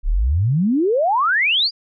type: exponential sweep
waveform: sine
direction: up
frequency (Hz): 31 to 4978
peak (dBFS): -14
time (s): 0.03-1.71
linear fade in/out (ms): 50
effects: none